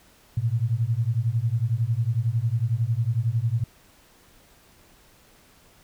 sine beating tone pair, 110 / 121 Hz, A2 / B2, 0 / -35 cents, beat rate 11 Hz, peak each -24 dBFS, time 0.37-3.64 s, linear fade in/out 5 ms, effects pink hiss -56 dBFS RMS until 5.83 s

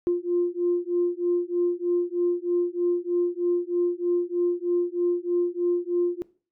sine beating tone pair, 349.2 / 352.4 Hz, F4 / F4, 0 / +16 cents, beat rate 3.2 Hz, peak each -24 dBFS, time 0.07-6.22 s, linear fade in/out 0 ms, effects noise-tail reverb RT60 0.4 s tail -20 dB re dry + tanh soft clip ceiling -14 dBFS

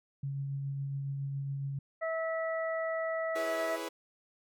sine tone with tremolo, 138.59 Hz, C#3, in tune, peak -32 dBFS, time 0.23-1.79 s, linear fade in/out 5 ms, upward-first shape triangle, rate 7.2 Hz, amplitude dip 25%
harmonic tone, 650 Hz, E5, 24 cents flat, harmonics 1 / 2 / 3, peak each -32 / -40 / -39 dBFS, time 2.01-3.77 s, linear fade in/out 20 ms
sawtooth chord, C# minor seventh, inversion first, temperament equal, 329.6 / 415.3 / 493.9 / 554.4 Hz, E4 / G#4 / B4 / C#5, 0 / 0 / 0 / 0 cents, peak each -37 / -39 / -38 / -41 dBFS, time 3.35-3.89 s, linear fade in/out 10 ms
effects none

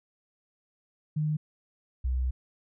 sine tone pair in turn, 152.7 / 63.47 Hz, D#3 / B1, -32 / +48 cents, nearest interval octave + minor third, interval 1520 cents, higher first, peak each -25 dBFS, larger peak neither, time 1.16-1.37 / 2.04-2.31 s, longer second, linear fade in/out 10 ms, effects none

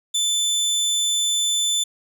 25% pulse tone, 3520 Hz, A7, in tune, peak -15 dBFS, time 0.14-1.84 s, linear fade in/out 10 ms, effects none

